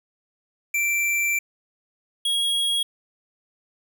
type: tone pair in turn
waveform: square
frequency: 2346 / 3302 Hz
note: D7 / G#7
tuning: -2 / -11 cents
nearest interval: tritone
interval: 591 cents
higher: second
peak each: -21 dBFS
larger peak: neither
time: 0.74-1.39 / 2.25-2.83 s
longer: first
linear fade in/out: 5 ms
effects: 9-bit